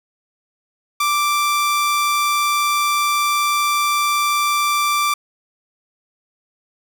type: tone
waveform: sawtooth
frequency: 1174.7 Hz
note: D6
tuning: in tune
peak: -12 dBFS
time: 1-5.14 s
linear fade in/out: 5 ms
effects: none